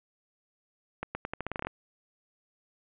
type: accelerating click train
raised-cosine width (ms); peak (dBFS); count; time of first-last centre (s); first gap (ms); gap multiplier
0.5; -18; 12; 1.03-1.67; 120; 0.84
effects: resampled to 8000 Hz + 10-bit